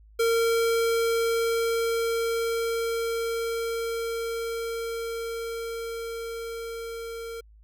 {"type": "tone with level ramp", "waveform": "square", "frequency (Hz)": 459.5, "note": "A#4", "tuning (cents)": -25, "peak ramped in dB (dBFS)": [-21, -35], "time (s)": [0.19, 7.41], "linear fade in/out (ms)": 10, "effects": ["added 53 Hz sine -50 dBFS peak until 7.63 s"]}